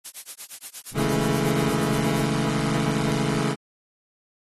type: noise with tremolo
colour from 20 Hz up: blue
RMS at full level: -33 dBFS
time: 0.04-2.25 s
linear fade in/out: 20 ms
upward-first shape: sine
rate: 8.5 Hz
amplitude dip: 100%
type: low-pass noise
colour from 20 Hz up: pink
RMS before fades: -41 dBFS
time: 0.92-3.41 s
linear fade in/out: 0 ms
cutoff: 330 Hz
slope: 24 dB/octave
type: chord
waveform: 25% pulse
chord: A major seventh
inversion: first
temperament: equal with one note detuned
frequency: 138.59 / 163.3 / 207.7 / 220 Hz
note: C#3 / E3 / G#3 / A3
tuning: 0 / -16 / 0 / 0 cents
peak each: -22 / -24 / -26 / -24 dBFS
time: 0.94-3.56 s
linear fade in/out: 50 ms
effects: AAC 32 kbps